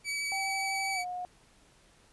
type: tone with vibrato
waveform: sawtooth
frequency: 2285 Hz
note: D7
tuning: 48 cents flat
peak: -28 dBFS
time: 0.04-1.05 s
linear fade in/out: 50 ms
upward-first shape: sine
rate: 12 Hz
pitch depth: 12 cents each way
type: tone with pitch glide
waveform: sine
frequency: 778 to 721.7 Hz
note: G5 to F#5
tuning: -13 to -43 cents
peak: -34 dBFS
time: 0.32-1.25 s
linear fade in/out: 0 ms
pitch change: -130 cents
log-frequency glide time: 0.94-0.99 s
effects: pink hiss -62 dBFS RMS until 2.12 s + resampled to 24000 Hz